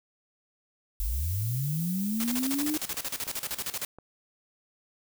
violet noise, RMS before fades -38 dBFS, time 1-2.75 s, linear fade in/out 0 ms
sine linear sweep, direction up, 42.26 to 311.1 Hz, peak -27 dBFS, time 1-2.77 s, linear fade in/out 0 ms
white noise with tremolo, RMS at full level -32 dBFS, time 2.2-3.85 s, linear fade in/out 2 ms, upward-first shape square, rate 13 Hz, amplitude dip 80%
clicks, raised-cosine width 1 ms, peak -32 dBFS, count 7, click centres 2.427 / 2.632 / 2.911 / 2.943 / 3.269 / 3.471 / 3.986 s
effects none

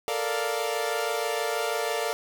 sawtooth chord, Bb major seventh, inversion third, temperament equal, 440 / 466.2 / 587.3 / 698.5 Hz, A4 / Bb4 / D5 / F5, 0 / 0 / 0 / 0 cents, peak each -28 dBFS, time 0.08-2.13 s, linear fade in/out 0 ms, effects none

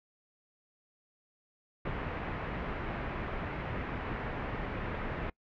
pink low-pass noise, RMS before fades -37 dBFS, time 1.85-5.3 s, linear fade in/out 5 ms, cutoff 2300 Hz, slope 24 dB/octave, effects noise-tail reverb RT60 0.1 s tail -24 dB re dry

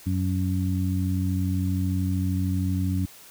harmonic tone, 93 Hz, F#2, 9 cents sharp, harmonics 1 / 2 / 3, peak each -24 / -28 / -30 dBFS, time 0.06-3.06 s, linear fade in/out 10 ms, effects white hiss -48 dBFS RMS until 3.3 s

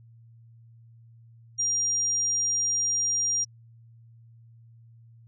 sine tone, 5700 Hz, F8, 34 cents sharp, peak -23 dBFS, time 1.58-3.45 s, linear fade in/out 20 ms, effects added 115 Hz sine -50 dBFS peak until 5.27 s

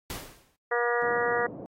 pink noise with exponential decay, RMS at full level -33 dBFS, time 0.1-0.56 s, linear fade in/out 1 ms, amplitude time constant 100 ms
harmonic tone, 239.2 Hz, A#3, 45 cents sharp, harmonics 2 / 3 / 4 / 5 / 6 / 7 / 8, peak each -27 / -32 / -35 / -33 / -34 / -34 / -32 dBFS, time 0.71-1.47 s, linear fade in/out 10 ms
white band-pass noise, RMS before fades -41 dBFS, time 1.02-1.66 s, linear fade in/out 0 ms, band 100 to 610 Hz, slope 24 dB/octave
effects AAC 48 kbps

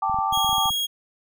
sine chord, G suspended second, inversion none, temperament equal, 784 / 880 / 1174.7 Hz, G5 / A5 / D6, 0 / 0 / 0 cents, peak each -25 dBFS, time 0.02-0.7 s, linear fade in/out 5 ms
clicks, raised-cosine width 5 ms, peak -26 dBFS, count 11, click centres 0.097 / 0.144 / 0.188 / 0.326 / 0.375 / 0.446 / 0.493 / 0.529 / 0.582 / 0.657 / 0.706 s
40% pulse tone, 3291 Hz, G#7, 16 cents flat, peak -22 dBFS, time 0.32-0.87 s, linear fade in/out 20 ms
effects none

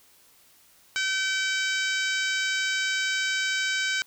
harmonic tone with a mistuned harmonic, 767 Hz, G5, 38 cents flat, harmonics 2 / 3 / 4 / 5 / 6 / 7 / 8 / 9 / 10, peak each -27 / -31 / -33 / -35 / -37 / -38 / -39 / -40 / -41 dBFS, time 0.96-4.02 s, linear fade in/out 0 ms, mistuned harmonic 6, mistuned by +20 cents, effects white hiss -58 dBFS RMS until 4.06 s

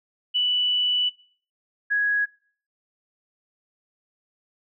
sine tone pair in turn, 2966 / 1664.6 Hz, F#7 / G#6, +4 / +4 cents, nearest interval minor seventh, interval 1000 cents, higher first, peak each -19 dBFS, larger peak neither, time 0.34-1.1 / 1.9-2.26 s, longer first, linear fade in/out 20 ms, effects noise-tail reverb RT60 0.5 s tail -22 dB re dry

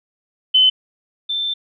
sine tone pair in turn, 3042 / 3553 Hz, F#7 / A7, +47 / +16 cents, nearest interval minor third, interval 269 cents, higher second, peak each -9 / -19 dBFS, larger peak first, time 0.54-0.7 / 1.29-1.54 s, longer second, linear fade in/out 10 ms, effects none

